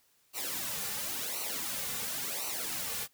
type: noise with flanger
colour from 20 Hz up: white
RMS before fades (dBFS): -36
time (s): 0.33-3.08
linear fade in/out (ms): 50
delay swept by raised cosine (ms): 0.58 to 3.18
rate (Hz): 0.94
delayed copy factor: -0.75
effects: white hiss -69 dBFS RMS until 3.13 s